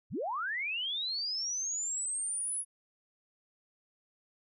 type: linear sweep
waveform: sine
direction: up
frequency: 58 to 10480 Hz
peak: -32 dBFS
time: 0.1-2.65 s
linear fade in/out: 50 ms
effects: none